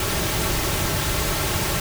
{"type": "noise with comb filter", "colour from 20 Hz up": "pink", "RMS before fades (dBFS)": -23, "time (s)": [0, 1.8], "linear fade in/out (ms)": 2, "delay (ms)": 4.1, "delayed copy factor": -0.5, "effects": []}